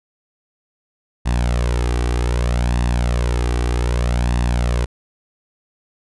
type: tone with flanger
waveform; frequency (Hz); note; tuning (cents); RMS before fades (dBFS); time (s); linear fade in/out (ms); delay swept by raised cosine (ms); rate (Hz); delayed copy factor
sawtooth; 60; B1; -49; -18; 1.25-4.86; 20; 1.1 to 2.6; 0.64; +0.55
effects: resampled to 24000 Hz